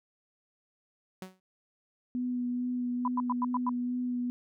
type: tone with exponential decay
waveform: sawtooth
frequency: 186.8 Hz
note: F#3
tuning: 17 cents sharp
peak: -32 dBFS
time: 1.22-1.4 s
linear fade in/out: 2 ms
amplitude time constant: 39 ms
type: tone with vibrato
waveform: sine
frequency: 246.8 Hz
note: B3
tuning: 1 cent flat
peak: -29 dBFS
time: 2.15-4.3 s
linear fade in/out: 0 ms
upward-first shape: sine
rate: 2.3 Hz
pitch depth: 14 cents each way
type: tone bursts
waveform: sine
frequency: 996 Hz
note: B5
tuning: 14 cents sharp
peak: -27 dBFS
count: 6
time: 3.05-3.693 s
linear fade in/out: 2 ms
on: 28 ms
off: 95 ms
effects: none